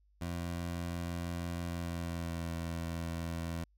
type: tone with pitch glide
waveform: 20% pulse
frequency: 86.1 to 83.6 Hz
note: F2 to E2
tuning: -24 to +25 cents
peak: -31 dBFS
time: 0.21-3.64 s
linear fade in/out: 5 ms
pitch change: -51 cents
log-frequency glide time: 1.65-2.51 s
effects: added 50 Hz sine -65 dBFS peak until 3.77 s